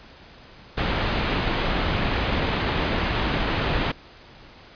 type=low-pass noise; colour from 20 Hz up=pink; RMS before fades=-24 dBFS; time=0.77-3.92 s; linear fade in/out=10 ms; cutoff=3800 Hz; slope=24 dB/octave; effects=pink hiss -47 dBFS RMS until 4.75 s + resampled to 11025 Hz